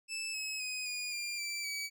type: tone with pitch steps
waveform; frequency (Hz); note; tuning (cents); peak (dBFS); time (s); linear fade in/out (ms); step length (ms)
20% pulse; 2631 / 2569 / 2509 / 2451 / 2393 / 2337 / 2282; E7 / E7 / D#7 / D#7 / D7 / D7 / C#7; -4 / -45 / +14 / -27 / +32 / -9 / +50; -31; 0.08-1.9; 50; 260
effects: none